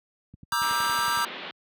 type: click train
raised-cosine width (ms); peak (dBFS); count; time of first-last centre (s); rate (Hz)
5; -31; 10; 0.34-1.173; 10.8
type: chord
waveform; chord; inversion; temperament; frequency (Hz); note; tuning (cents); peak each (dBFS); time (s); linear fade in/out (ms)
square; E half-diminished seventh; second; just; 949.3 / 1186.7 / 1318.5 / 1582.2; Bb5 / D6 / E6 / G6; +31 / +18 / 0 / +16; -30; 0.52-1.25; 2
type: band-pass noise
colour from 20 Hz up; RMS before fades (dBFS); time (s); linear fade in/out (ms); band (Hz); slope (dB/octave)
white; -38; 0.62-1.51; 0; 170 to 3800; 48
effects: high-pass 80 Hz 12 dB/octave